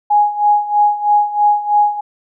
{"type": "tone with tremolo", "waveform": "sine", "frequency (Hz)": 830.6, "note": "G#5", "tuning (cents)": 0, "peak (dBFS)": -7, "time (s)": [0.1, 2.01], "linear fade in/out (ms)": 10, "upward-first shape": "sine", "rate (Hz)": 3.1, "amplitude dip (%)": 80, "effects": []}